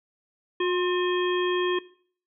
harmonic tone with a mistuned harmonic, 360 Hz, F#4, 47 cents flat, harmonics 1 / 3 / 5 / 7 / 9, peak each -23 / -31 / -34 / -36 / -34 dBFS, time 0.6-1.79 s, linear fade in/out 5 ms, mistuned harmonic 3, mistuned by -38 cents, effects noise-tail reverb RT60 0.5 s tail -19 dB re dry

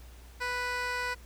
15% pulse tone with band-pass filter, 493.9 Hz, B4, in tune, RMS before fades -33 dBFS, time 0.4-1.15 s, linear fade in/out 20 ms, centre 2200 Hz, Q 0.63, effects added 60 Hz sine -48 dBFS peak until 1.25 s + pink hiss -57 dBFS RMS until 1.25 s

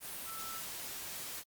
sine tone in noise, 1325 Hz, E6, 9 cents sharp, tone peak -45 dBFS, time 0.25-0.62 s, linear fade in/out 50 ms, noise white, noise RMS -43 dBFS, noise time 0-1.44 s, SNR -5 dB, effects Opus 32 kbps

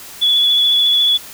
sine tone with vibrato, 3414 Hz, G#7, 47 cents sharp, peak -10 dBFS, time 0.21-1.18 s, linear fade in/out 20 ms, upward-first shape triangle, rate 14 Hz, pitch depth 26 cents each way, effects white hiss -35 dBFS RMS until 1.33 s

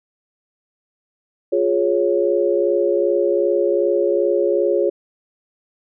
sine chord, Db major, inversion first, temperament equal with one note detuned, 352.7 / 415.3 / 554.4 Hz, F4 / Ab4 / Db5, +17 / 0 / 0 cents, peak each -19 dBFS, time 1.52-4.9 s, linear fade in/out 10 ms, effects none

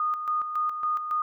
sine tone with tremolo, 1230 Hz, D#6, 20 cents flat, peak -23 dBFS, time 0-1.22 s, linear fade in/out 2 ms, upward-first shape square, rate 3.6 Hz, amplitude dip 55%, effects none

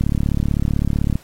click train, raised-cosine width 5 ms, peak -6 dBFS, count 42, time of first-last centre 0.01-1.155 s, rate 35.8 Hz, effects pink hiss -48 dBFS RMS until 1.23 s + AAC 48 kbps

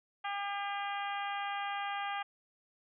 harmonic tone, 402.2 Hz, G4, 44 cents sharp, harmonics 2 / 3 / 4 / 5 / 6 / 7 / 8, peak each -37 / -41 / -43 / -45 / -47 / -48 / -49 dBFS, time 0.24-2.23 s, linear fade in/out 10 ms, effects none

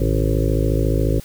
harmonic tone with a mistuned harmonic, 54.2 Hz, A1, 25 cents flat, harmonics 1 / 2 / 3 / 5 / 6 / 7 / 8 / 9 / 10, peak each -19 / -22 / -24 / -26 / -27 / -27 / -28 / -29 / -29 dBFS, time 0-1.2 s, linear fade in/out 5 ms, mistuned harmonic 3, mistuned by -89 cents, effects white hiss -44 dBFS RMS until 1.24 s

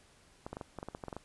clicks, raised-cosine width 1 ms, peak -26 dBFS, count 12, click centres 0.465 / 0.53 / 0.569 / 0.612 / 0.787 / 0.829 / 0.886 / 0.949 / 1.038 / 1.083 / 1.128 / 1.166 s, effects pink hiss -63 dBFS RMS until 1.24 s + resampled to 24000 Hz

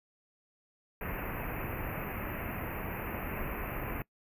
pink band-stop noise, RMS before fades -37 dBFS, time 1.01-4.02 s, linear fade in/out 2 ms, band 2700 to 12000 Hz, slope 96 dB/octave, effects noise-tail reverb RT60 0.1 s tail -23 dB re dry + resampled to 32000 Hz

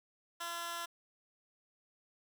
15% pulse tone with high-pass filter, 340.9 Hz, F4, 42 cents flat, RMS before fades -41 dBFS, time 0.4-0.86 s, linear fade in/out 10 ms, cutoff 1200 Hz, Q 0.81, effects none

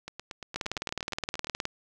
two click trains, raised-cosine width 0.2 ms, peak -13 / -21 dBFS, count 22 / 13, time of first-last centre 0.56-1.654 / 0.08-1.47 s, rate 19.2 / 8.63 Hz, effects none

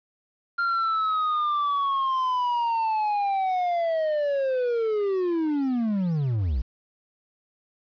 triangle linear sweep, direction down, 1396.9 to 53 Hz, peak -20 dBFS, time 0.58-6.62 s, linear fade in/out 10 ms, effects resampled to 11025 Hz + 9-bit

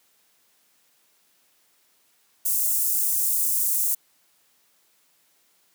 white high-pass noise, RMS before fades -23 dBFS, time 2.45-3.95 s, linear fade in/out 10 ms, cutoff 7600 Hz, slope 24 dB/octave, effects white hiss -64 dBFS RMS until 5.74 s + high-pass 150 Hz 12 dB/octave

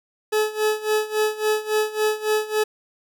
40% pulse tone with tremolo, 428.8 Hz, A4, 45 cents flat, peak -16 dBFS, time 0.32-2.64 s, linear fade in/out 10 ms, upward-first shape sine, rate 3.6 Hz, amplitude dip 85%, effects none

